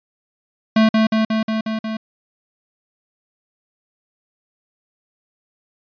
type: tone with echo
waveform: square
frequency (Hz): 220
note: A3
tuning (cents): 0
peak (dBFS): -11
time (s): 0.76-0.89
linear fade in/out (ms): 5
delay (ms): 180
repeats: 6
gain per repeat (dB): -2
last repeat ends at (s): 1.97
effects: resampled to 11025 Hz